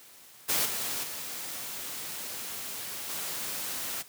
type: noise with level steps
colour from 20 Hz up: white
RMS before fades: -27 / -33 / -38 / -35 dBFS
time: 0.48-4.03 s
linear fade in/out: 20 ms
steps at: 0.65 / 1.03 / 3.09 s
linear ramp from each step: 10 ms
effects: white hiss -53 dBFS RMS until 4.08 s + high-pass 100 Hz 12 dB/octave